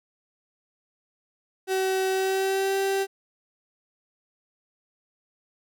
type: tone with pitch glide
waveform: 35% pulse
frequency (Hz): 379.4 to 389.6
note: F#4 to G4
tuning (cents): +43 to -11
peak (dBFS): -21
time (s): 1.67-3.07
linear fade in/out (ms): 50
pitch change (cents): +46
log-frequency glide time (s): 2.09-2.77
effects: none